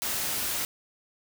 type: noise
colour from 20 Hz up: white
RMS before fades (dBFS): -30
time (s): 0.02-0.65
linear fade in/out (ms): 0
effects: none